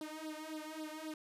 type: tone with flanger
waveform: sawtooth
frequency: 311.1 Hz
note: D#4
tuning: in tune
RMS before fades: -45 dBFS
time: 0.01-1.14 s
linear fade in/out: 2 ms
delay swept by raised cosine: 0.21 to 2.31 ms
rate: 3.7 Hz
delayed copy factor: +1
effects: resampled to 32000 Hz + 13-bit